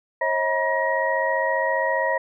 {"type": "tone cluster", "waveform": "sine", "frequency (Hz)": [540, 635, 961, 1891], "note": ["C#5", "D#5", "B5", "A#6"], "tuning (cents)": [-45, 35, -48, 24], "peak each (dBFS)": [-25, -26, -25, -25], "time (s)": [0.21, 2.18], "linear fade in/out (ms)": 5, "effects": []}